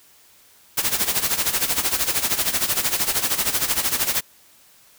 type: noise with tremolo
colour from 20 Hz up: white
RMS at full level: -19 dBFS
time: 0.77-4.21 s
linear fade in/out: 10 ms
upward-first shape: sine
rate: 13 Hz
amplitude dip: 75%
effects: white hiss -53 dBFS RMS until 4.98 s